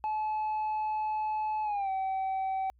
sine tone with pitch glide, 860 to 766.2 Hz, A5 to G5, -40 to -40 cents, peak -26 dBFS, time 0.04-2.7 s, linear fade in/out 0 ms, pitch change -200 cents, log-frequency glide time 1.63-1.9 s, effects tanh soft clip ceiling -28 dBFS + added 60 Hz sine -60 dBFS peak until 2.79 s

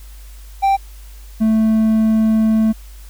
triangle tone pair in turn, 784 / 220 Hz, G5 / A3, 0 / 0 cents, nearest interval octave + minor seventh, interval 2200 cents, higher first, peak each -9 dBFS, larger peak neither, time 0.62-0.77 / 1.4-2.73 s, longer second, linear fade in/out 20 ms, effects added 50 Hz sine -34 dBFS peak until 3.09 s + white hiss -47 dBFS RMS until 3.09 s

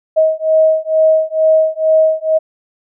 sine beating tone pair, 632 / 634.2 Hz, D#5 / D#5, +27 / +33 cents, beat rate 2.2 Hz, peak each -12 dBFS, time 0.16-2.39 s, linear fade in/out 20 ms, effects none

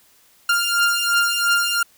sawtooth beating tone pair, 1396.9 / 1399.8 Hz, F6 / F6, 0 / +4 cents, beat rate 2.9 Hz, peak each -17 / -15 dBFS, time 0.49-1.83 s, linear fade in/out 5 ms, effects white hiss -55 dBFS RMS until 1.97 s

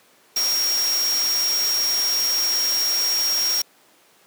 sine tone in noise, 5588 Hz, F8, in tune, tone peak -19 dBFS, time 0.36-3.62 s, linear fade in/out 5 ms, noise white, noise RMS -28 dBFS, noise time 0.36-3.62 s, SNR +6 dB, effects pink hiss -55 dBFS RMS until 4.26 s + high-pass 300 Hz 12 dB/octave

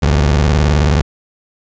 25% pulse tone with vibrato, 73.42 Hz, D2, in tune, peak -6 dBFS, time 0.02-1.02 s, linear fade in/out 10 ms, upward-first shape square, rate 19 Hz, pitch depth 200 cents each way, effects resampled to 16000 Hz

